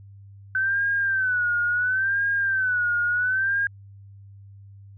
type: tone with vibrato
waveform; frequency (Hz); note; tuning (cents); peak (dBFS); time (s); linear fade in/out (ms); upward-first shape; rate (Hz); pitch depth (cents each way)
sine; 1522; F#6; +48; -20; 0.55-3.67; 2; sine; 0.72; 110
effects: added 99 Hz sine -43 dBFS peak until 4.97 s